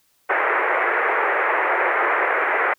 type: band-pass noise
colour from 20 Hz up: white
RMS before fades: -20 dBFS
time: 0.29-2.74 s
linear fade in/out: 10 ms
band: 370 to 2100 Hz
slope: 48 dB/octave
effects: white hiss -63 dBFS RMS until 2.78 s